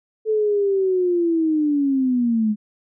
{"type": "linear sweep", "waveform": "sine", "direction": "down", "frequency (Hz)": [440, 207.7], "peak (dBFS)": -16, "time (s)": [0.25, 2.56], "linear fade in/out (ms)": 50, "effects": []}